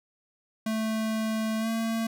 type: tone with pitch glide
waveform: square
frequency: 220 to 225.7 Hz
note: A3 to A3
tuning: 0 to +44 cents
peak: -27 dBFS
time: 0.66-2.07 s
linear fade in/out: 5 ms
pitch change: +44 cents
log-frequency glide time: 1.59-1.68 s
effects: none